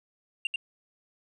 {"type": "tone with echo", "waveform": "sine", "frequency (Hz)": 2775, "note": "F7", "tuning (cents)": -12, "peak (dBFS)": -23, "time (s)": [0.45, 0.47], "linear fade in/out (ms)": 2, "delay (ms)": 89, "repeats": 1, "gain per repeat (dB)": -2, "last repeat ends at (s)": 0.559, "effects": ["tanh soft clip ceiling -25 dBFS"]}